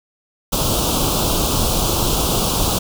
pink band-stop noise, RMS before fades -18 dBFS, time 0.52-2.79 s, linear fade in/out 10 ms, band 1300 to 2800 Hz, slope 48 dB/octave, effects none

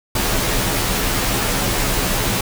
pink noise with comb filter, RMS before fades -19 dBFS, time 0.15-2.41 s, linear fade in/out 5 ms, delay 13 ms, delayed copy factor -0.85, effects none

